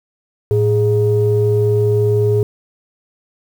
sine tone pair together, 110 / 415.5 Hz, A2 / G#4, 0 / +1 cents, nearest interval octave + major seventh, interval 2301 cents, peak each -13 dBFS, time 0.51-2.43 s, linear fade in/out 0 ms, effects tanh soft clip ceiling -5 dBFS + 7-bit

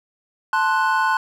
triangle chord, F# diminished, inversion first, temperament equal, 880 / 1046.5 / 1480 Hz, A5 / C6 / F#6, 0 / 0 / 0 cents, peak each -19 dBFS, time 0.53-1.17 s, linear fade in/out 2 ms, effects none

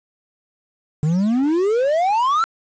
triangle exponential sweep, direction up, 147.2 to 1380 Hz, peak -13 dBFS, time 1.03-2.44 s, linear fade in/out 0 ms, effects resampled to 16000 Hz + 7-bit

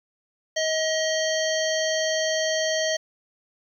harmonic tone, 633 Hz, D#5, 30 cents sharp, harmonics 1 / 3 / 5 / 7 / 9 / 10, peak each -24 / -29 / -31 / -32 / -34 / -34 dBFS, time 0.56-2.97 s, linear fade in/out 10 ms, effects 9-bit

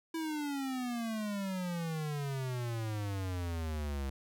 square exponential sweep, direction down, 329.6 to 66.8 Hz, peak -35 dBFS, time 0.14-4.1 s, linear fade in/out 5 ms, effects none

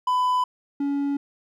triangle tone pair in turn, 1001 / 282.2 Hz, B5 / C#4, +23 / +31 cents, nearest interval octave + minor seventh, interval 2192 cents, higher first, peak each -17 / -20 dBFS, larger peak first, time 0.07-0.44 / 0.8-1.17 s, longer neither, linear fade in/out 5 ms, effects none

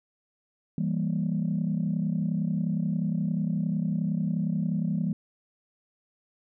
sine chord, E diminished, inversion none, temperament equal, 164.81 / 196 / 233.1 Hz, E3 / G3 / Bb3, 0 / 0 / 0 cents, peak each -27 / -28 / -31 dBFS, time 0.78-5.13 s, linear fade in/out 2 ms, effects tanh soft clip ceiling -18 dBFS

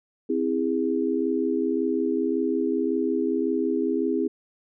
sine chord, C augmented, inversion none, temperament just, 261.6 / 327 / 408.8 Hz, C4 / E4 / G#4, 0 / -14 / -27 cents, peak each -26 dBFS, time 0.29-4.28 s, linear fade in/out 10 ms, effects none

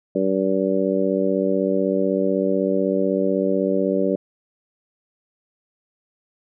harmonic tone, 96 Hz, G2, 36 cents flat, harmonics 2 / 3 / 4 / 5 / 6, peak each -24 / -24 / -24 / -24 / -24 dBFS, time 0.15-4.16 s, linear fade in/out 5 ms, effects none

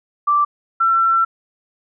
sine tone pair in turn, 1171 / 1347 Hz, D6 / E6, -5 / +37 cents, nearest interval major second, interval 242 cents, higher second, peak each -12 dBFS, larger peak neither, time 0.27-0.45 / 0.8-1.25 s, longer second, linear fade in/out 10 ms, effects none

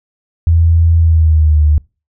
sine tone with pitch glide, 83 to 75.24 Hz, E2 to D2, +12 to +42 cents, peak -6 dBFS, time 0.47-1.78 s, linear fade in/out 0 ms, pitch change -170 cents, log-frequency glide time 0.98-1.63 s, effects noise-tail reverb RT60 0.3 s tail -25 dB re dry

